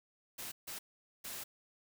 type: noise bursts at uneven times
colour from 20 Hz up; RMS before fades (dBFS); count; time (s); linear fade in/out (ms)
white; -44; 3; 0.38-0.52 / 0.67-0.79 / 1.24-1.44; 10
effects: none